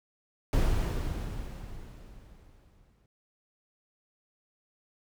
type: noise with exponential decay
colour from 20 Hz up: brown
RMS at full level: -24 dBFS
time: 0.53-3.06 s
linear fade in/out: 1 ms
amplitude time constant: 550 ms
effects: none